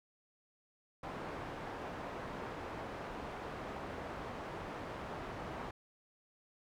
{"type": "low-pass noise", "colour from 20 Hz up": "white", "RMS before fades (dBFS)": -44, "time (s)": [1.03, 5.71], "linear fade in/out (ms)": 5, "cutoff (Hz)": 1000, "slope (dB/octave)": 12, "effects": []}